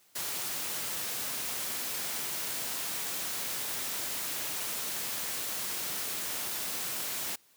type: noise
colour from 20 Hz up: white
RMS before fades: -35 dBFS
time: 0.15-7.36 s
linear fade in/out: 10 ms
effects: white hiss -64 dBFS RMS until 7.56 s + high-pass 100 Hz 12 dB/octave